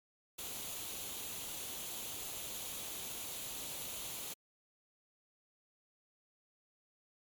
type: noise with comb filter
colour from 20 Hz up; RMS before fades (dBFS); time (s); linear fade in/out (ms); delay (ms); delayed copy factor
white; -43; 0.38-4.34; 10; 0.29; +0.5
effects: MP3 96 kbps